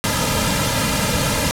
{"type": "noise with comb filter", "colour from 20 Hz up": "pink", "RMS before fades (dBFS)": -19, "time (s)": [0.04, 1.51], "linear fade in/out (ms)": 0, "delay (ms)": 2.7, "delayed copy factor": -0.85, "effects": ["low-pass 12000 Hz 12 dB/octave"]}